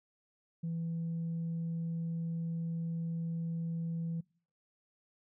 sine tone, 166 Hz, E3, 12 cents sharp, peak -32 dBFS, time 0.63-4.21 s, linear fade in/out 10 ms, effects noise-tail reverb RT60 0.5 s tail -26 dB re dry + tanh soft clip ceiling -31 dBFS

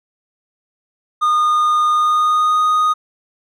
triangle tone with pitch glide, 1223 to 1241.5 Hz, D#6 to D#6, -30 to -4 cents, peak -10 dBFS, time 1.21-2.94 s, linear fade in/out 20 ms, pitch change +26 cents, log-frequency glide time 1.92-2.61 s, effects none

